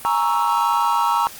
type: chord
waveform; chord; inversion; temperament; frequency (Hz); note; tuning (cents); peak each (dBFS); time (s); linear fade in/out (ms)
triangle; A# half-diminished seventh; third; equal; 830.6 / 932.3 / 1108.7 / 1318.5; G#5 / A#5 / C#6 / E6; 0 / 0 / 0 / 0; -23 / -17 / -21 / -21; 0.05-1.27; 0
effects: white hiss -38 dBFS RMS until 1.39 s + Opus 32 kbps